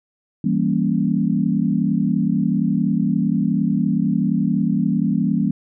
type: chord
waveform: sine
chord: E diminished seventh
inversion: none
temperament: equal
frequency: 164.81 / 196 / 233.1 / 277.2 Hz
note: E3 / G3 / Bb3 / Db4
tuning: 0 / 0 / 0 / 0 cents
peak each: -22 / -20 / -21 / -24 dBFS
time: 0.44-5.51 s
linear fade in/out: 5 ms
effects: none